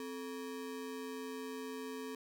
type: ring-modulated tone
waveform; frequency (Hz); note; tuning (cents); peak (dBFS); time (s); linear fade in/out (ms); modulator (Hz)
square; 349.2; F4; 0; -39; 0-2.15; 2; 87.7
effects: none